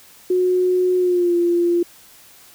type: tone with pitch glide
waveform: sine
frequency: 364.8 to 345.9 Hz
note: F#4 to F4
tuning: -24 to -17 cents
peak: -14 dBFS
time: 0.3-1.83 s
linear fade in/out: 5 ms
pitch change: -93 cents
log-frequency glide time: 0.98-1.35 s
effects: white hiss -47 dBFS RMS until 2.54 s